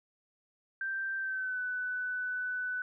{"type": "tone with pitch glide", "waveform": "sine", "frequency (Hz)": [1568, 1496.3], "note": ["G6", "F#6"], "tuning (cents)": [0, 19], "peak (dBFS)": -32, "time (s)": [0.81, 2.82], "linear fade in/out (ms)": 2, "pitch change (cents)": -81, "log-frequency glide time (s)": [1.18, 1.61], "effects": []}